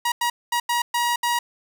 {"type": "tone bursts at uneven times", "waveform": "sawtooth", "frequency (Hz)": 955, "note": "A#5", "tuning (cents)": 42, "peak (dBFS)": -16, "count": 6, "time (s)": [[0.05, 0.12], [0.21, 0.3], [0.52, 0.6], [0.69, 0.82], [0.94, 1.16], [1.23, 1.39]], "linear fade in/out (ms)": 5, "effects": ["9-bit"]}